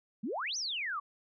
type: exponential two-way sweep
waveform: sine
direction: up then down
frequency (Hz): 188.2 to 6270 to 1096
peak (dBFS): -33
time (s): 0.23-1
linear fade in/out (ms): 10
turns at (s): 0.57
effects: none